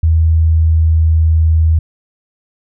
sine tone with pitch glide, 80.7 to 80.24 Hz, E2 to E2, -36 to -46 cents, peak -7 dBFS, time 0.03-1.79 s, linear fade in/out 5 ms, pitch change -10 cents, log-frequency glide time 0.35-0.93 s, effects none

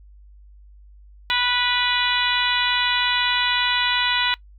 harmonic tone, 491.2 Hz, B4, 9 cents flat, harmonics 2 / 3 / 4 / 5 / 6 / 7 / 8, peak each -26 / -26 / -26 / -26 / -26 / -26 / -26 dBFS, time 1.3-4.34 s, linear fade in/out 0 ms, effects noise-tail reverb RT60 0.1 s tail -22 dB re dry + added 50 Hz sine -44 dBFS peak until 4.58 s

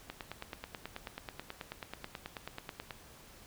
click train, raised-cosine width 0.3 ms, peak -24 dBFS, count 27, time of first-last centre 0.1-2.908 s, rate 9.26 Hz, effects pink hiss -56 dBFS RMS until 3.46 s

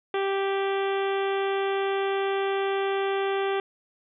harmonic tone with a mistuned harmonic, 391.8 Hz, G4, 1 cent flat, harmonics 1 / 2 / 3 / 4 / 5 / 6 / 7 / 8 / 9, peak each -25 / -31 / -35 / -37 / -39 / -41 / -42 / -43 / -44 dBFS, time 0.14-3.6 s, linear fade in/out 2 ms, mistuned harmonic 9, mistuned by -39 cents, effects none

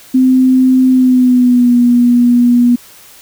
sine tone with pitch glide, 258.1 to 242.2 Hz, C4 to B3, -23 to -34 cents, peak -5 dBFS, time 0.14-2.76 s, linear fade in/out 10 ms, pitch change -111 cents, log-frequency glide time 0.9-1.75 s, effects white hiss -39 dBFS RMS until 3.21 s

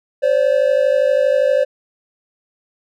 triangle tone pair together, 523.3 / 575.8 Hz, C5 / D5, 0 / -34 cents, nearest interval major second, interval 166 cents, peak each -13 dBFS, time 0.22-1.65 s, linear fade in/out 20 ms, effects none

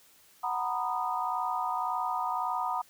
sine chord, B major seventh, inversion second, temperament just, 740.8 / 926 / 987.8 / 1234.7 Hz, F#5 / A#5 / B5 / D#6, +2 / -12 / 0 / -14 cents, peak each -34 dBFS, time 0.43-2.82 s, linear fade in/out 10 ms, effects white hiss -60 dBFS RMS until 2.89 s

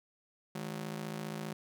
sawtooth ring-modulated tone, 183.2 Hz, F#3, 17 cents flat, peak -31 dBFS, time 0.55-1.53 s, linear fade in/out 2 ms, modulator 27.5 Hz, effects none

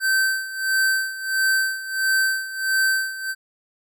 square tone with tremolo, 1548 Hz, G6, 22 cents flat, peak -17 dBFS, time 0-3.35 s, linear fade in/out 50 ms, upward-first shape sine, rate 1.5 Hz, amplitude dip 80%, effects none

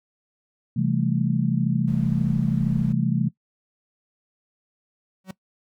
sine chord, A minor seventh, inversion first, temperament just, 132 / 165 / 198 / 220 Hz, C3 / E3 / G3 / A3, +16 / +2 / +18 / 0 cents, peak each -24 / -24 / -28 / -25 dBFS, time 0.76-3.29 s, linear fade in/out 10 ms
brown noise, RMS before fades -39 dBFS, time 1.87-2.93 s, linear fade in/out 10 ms
45% pulse tone with exponential growth, 188.4 Hz, F#3, 32 cents sharp, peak -29 dBFS, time 5.24-5.31 s, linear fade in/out 5 ms, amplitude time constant 15 ms
effects noise-tail reverb RT60 0.1 s tail -19 dB re dry

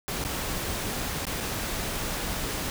pink noise with dropouts, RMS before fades -31 dBFS, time 0.08-2.7 s, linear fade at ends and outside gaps 0 ms, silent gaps 0.24-0.249 / 1.253-1.268 / 1.403-1.407 s, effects none

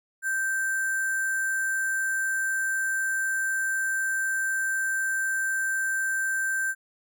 sine tone with sample-and-hold, 1564 Hz, G6, 4 cents flat, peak -24 dBFS, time 0.22-6.75 s, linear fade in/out 50 ms, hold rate 8820 Hz, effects none

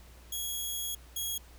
10% pulse tone pair in turn, 3322 / 3308 Hz, G#7 / G#7, 0 / -8 cents, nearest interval unison, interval 8 cents, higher first, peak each -25 / -24 dBFS, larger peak second, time 0.32-0.95 / 1.16-1.38 s, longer first, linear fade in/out 5 ms, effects added 60 Hz sine -51 dBFS peak until 1.58 s + pink hiss -58 dBFS RMS until 1.58 s

